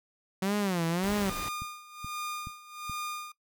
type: tone with vibrato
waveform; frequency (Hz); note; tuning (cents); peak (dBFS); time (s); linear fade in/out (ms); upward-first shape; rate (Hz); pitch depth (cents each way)
sawtooth; 185; F#3; 0; -23; 0.42-1.3; 5; sine; 1.7; 200
type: noise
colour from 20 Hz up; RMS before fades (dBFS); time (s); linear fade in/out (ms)
pink; -39; 1.03-1.49; 5
type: tone with tremolo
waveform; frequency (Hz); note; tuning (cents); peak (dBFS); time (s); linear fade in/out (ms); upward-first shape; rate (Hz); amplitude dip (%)
sawtooth; 1215; D#6; -42; -30; 1.29-3.32; 5; sine; 1.3; 85
type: click train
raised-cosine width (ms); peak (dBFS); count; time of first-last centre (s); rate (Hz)
5; -29; 4; 1.62-2.897; 2.35
effects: noise-tail reverb RT60 0.1 s tail -17 dB re dry